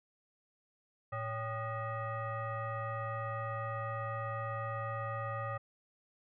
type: tone with frequency modulation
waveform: sine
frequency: 560 Hz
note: C#5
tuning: 18 cents sharp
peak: -35 dBFS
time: 1.12-5.58 s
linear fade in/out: 10 ms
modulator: 672 Hz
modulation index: 1.6
effects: none